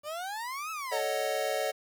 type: exponential two-way sweep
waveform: 30% pulse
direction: up then down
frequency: 577 to 1318.5 to 844 Hz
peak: -32 dBFS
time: 0.03-1.02 s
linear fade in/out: 50 ms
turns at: 0.71 s
type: chord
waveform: square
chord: D# half-diminished seventh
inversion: second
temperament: equal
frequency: 440 / 554.4 / 622.3 / 740 Hz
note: A4 / C#5 / D#5 / F#5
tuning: 0 / 0 / 0 / 0 cents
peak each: -37 / -34 / -34 / -36 dBFS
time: 0.91-1.72 s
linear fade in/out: 20 ms
effects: 10-bit